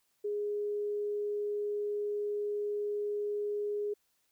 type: tone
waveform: sine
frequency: 413.9 Hz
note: G#4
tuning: 6 cents flat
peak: -31 dBFS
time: 0.24-3.94 s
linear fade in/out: 10 ms
effects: white hiss -75 dBFS RMS until 4.31 s